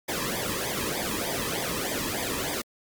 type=noise with flanger; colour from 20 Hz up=pink; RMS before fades=-30 dBFS; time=0.08-2.62 s; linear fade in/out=10 ms; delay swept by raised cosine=0.71 to 1.41 ms; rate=3.3 Hz; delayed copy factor=-0.9; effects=Opus 48 kbps